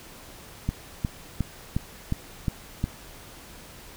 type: click train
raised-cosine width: 5 ms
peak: -12 dBFS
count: 7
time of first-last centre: 0.69-2.841 s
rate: 2.79 Hz
effects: pink hiss -46 dBFS RMS until 3.96 s